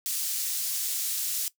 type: high-pass noise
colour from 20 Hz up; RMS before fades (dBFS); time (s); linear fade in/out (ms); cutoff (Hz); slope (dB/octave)
pink; -30; 0.06-1.48; 0; 6200; 12
effects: noise-tail reverb RT60 0.1 s tail -18 dB re dry